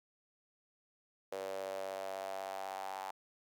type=tone with high-pass filter sweep; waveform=sawtooth; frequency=96.2 Hz; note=G2; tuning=32 cents flat; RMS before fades=-42 dBFS; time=1.32-3.11 s; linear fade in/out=5 ms; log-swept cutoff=520 to 830 Hz; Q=5.8; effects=none